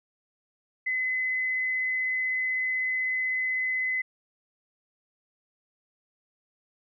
sine tone, 2029 Hz, B6, 46 cents sharp, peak -25 dBFS, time 0.86-4.02 s, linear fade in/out 10 ms, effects none

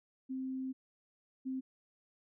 sine tone pair in turn, 261.7 / 261.7 Hz, C4 / C4, 0 / 0 cents, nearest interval unison, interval 0 cents, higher neither, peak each -36 / -35 dBFS, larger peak second, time 0.29-0.73 / 1.45-1.61 s, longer first, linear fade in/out 20 ms, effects none

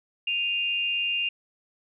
sine tone pair together, 2489 / 2796 Hz, D#7 / F7, 0 / +1 cents, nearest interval major second, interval 201 cents, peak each -30 / -25 dBFS, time 0.27-1.29 s, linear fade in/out 5 ms, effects none

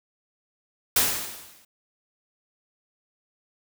white noise with exponential decay, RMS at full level -18 dBFS, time 0.96-1.65 s, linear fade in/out 5 ms, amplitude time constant 150 ms, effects none

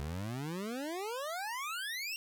25% pulse exponential sweep, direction up, 69.3 to 2800 Hz, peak -33 dBFS, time 0-2.16 s, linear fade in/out 0 ms, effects none

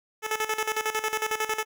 10% pulse tone with tremolo, 434.6 Hz, A4, 21 cents flat, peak -16 dBFS, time 0.22-1.65 s, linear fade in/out 50 ms, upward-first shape square, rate 11 Hz, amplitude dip 75%, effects none

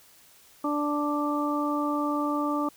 harmonic tone, 293.7 Hz, D4, in tune, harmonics 1 / 2 / 3 / 4, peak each -27 / -33 / -34 / -30 dBFS, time 0.64-2.69 s, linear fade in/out 5 ms, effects white hiss -56 dBFS RMS until 2.76 s

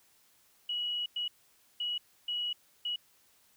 sine tone bursts at uneven times, 2919 Hz, F#7, 24 cents flat, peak -31 dBFS, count 5, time 0.69-1.06 / 1.16-1.28 / 1.8-1.98 / 2.28-2.53 / 2.85-2.96 s, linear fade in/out 5 ms, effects white hiss -66 dBFS RMS until 3.56 s

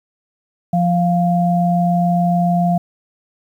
sine tone pair together, 174.61 / 698.4 Hz, F3 / F5, 0 / 0 cents, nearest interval 2 octaves, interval 2400 cents, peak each -14 / -17 dBFS, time 0.73-2.78 s, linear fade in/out 5 ms, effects 8-bit

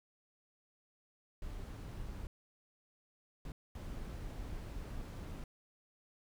brown noise bursts at uneven times, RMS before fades -44 dBFS, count 3, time 1.42-2.27 / 3.45-3.52 / 3.75-5.44 s, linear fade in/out 2 ms, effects none

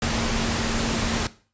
sine tone in noise, 228.2 Hz, A#3, 37 cents flat, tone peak -27 dBFS, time 0.02-1.27 s, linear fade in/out 2 ms, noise pink, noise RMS -25 dBFS, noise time 0.02-1.27 s, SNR -5 dB, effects noise-tail reverb RT60 0.4 s tail -17 dB re dry + resampled to 16000 Hz

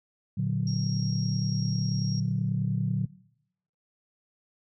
sine chord, Bb augmented, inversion none, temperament equal, 116.54 / 146.83 / 185 Hz, Bb2 / D3 / F#3, 0 / 0 / 0 cents, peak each -29 dBFS, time 0.37-3.06 s, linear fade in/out 10 ms
sine tone, 5588 Hz, F8, in tune, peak -37 dBFS, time 0.67-2.2 s, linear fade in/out 2 ms
effects noise-tail reverb RT60 0.8 s tail -21 dB re dry + tanh soft clip ceiling -15 dBFS

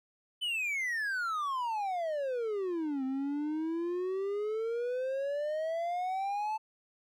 triangle exponential two-way sweep, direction down then up, 3050 to 260 to 881 Hz, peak -29 dBFS, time 0.41-6.58 s, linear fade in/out 20 ms, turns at 3.04 s, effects none

